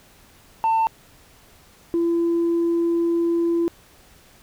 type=tone pair in turn; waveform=sine; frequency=896 / 338.3 Hz; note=A5 / E4; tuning=+31 / +45 cents; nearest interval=octave + perfect fourth; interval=1686 cents; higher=first; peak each=-14 / -16 dBFS; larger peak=first; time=0.64-0.87 / 1.94-3.68 s; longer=second; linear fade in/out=0 ms; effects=tanh soft clip ceiling -15 dBFS + pink hiss -52 dBFS RMS until 4.42 s